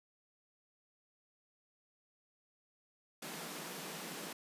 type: high-pass noise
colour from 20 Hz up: pink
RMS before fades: -45 dBFS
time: 3.22-4.33 s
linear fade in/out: 5 ms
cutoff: 150 Hz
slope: 96 dB/octave
effects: resampled to 32000 Hz